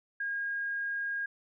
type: tone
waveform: sine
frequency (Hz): 1627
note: G#6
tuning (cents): -36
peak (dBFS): -31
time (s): 0.2-1.26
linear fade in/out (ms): 5
effects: none